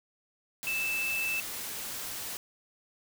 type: tone in noise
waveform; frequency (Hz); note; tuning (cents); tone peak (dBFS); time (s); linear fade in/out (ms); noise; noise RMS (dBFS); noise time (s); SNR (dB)
sine; 2637; E7; 0; -29; 0.67-1.4; 0; white; -38; 0.63-2.37; +6
effects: none